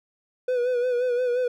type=tone with vibrato; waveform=triangle; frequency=493.9 Hz; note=B4; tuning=in tune; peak=-19 dBFS; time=0.48-1.48 s; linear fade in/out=5 ms; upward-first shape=sine; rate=5.7 Hz; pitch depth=50 cents each way; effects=none